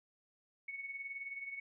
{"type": "tone with tremolo", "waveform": "sine", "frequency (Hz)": 2217, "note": "C#7", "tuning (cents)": 0, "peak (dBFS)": -39, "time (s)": [0.68, 1.6], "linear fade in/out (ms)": 5, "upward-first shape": "sine", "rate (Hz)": 19, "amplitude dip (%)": 60, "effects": []}